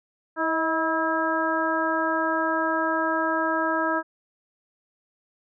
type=harmonic tone with a mistuned harmonic; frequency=323.9 Hz; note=E4; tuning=30 cents flat; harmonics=1 / 2 / 3 / 4 / 5; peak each=-28 / -28 / -28 / -28 / -28 dBFS; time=0.36-4.03 s; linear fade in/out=50 ms; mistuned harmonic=2; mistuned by=-33 cents; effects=none